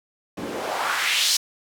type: noise with band-pass filter sweep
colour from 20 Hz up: white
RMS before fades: -24 dBFS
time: 0.37-1.37 s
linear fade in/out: 5 ms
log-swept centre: 230 to 5400 Hz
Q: 1.8
effects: none